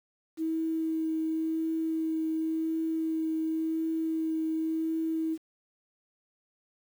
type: tone with vibrato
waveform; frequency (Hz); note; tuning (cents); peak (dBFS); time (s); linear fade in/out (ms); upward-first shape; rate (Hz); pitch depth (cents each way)
sine; 320.9; E4; -46; -27; 0.37-5.38; 50; triangle; 0.92; 13
effects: 9-bit